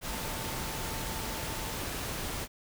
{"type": "tone in noise", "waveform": "sine", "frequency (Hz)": 890, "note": "A5", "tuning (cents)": 20, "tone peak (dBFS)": -45, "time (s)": [0.03, 1.79], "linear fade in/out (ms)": 50, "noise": "pink", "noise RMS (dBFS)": -36, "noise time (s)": [0.01, 2.48], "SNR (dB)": -12, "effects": []}